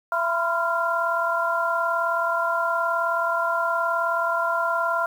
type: tone cluster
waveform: sine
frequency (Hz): 672 / 994 / 1033 / 1385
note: E5 / B5 / C6 / F6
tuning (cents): +33 / +11 / -22 / -15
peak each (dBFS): -26 / -28 / -29 / -24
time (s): 0.12-5.06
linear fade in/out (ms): 2
effects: 8-bit